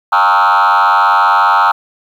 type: tone with frequency modulation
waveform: sine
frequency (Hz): 1094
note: C#6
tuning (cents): -23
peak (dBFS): -4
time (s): 0.12-1.72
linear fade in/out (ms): 10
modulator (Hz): 94.9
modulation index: 3.3
effects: tanh soft clip ceiling -6 dBFS + 7-bit